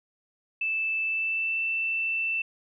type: tone with pitch glide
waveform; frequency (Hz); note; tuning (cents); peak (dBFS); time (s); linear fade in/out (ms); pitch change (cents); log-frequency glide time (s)
sine; 2637 to 2666; E7 to E7; 0 to +19; -25; 0.61-2.42; 5; +19; 1.03-1.6
effects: none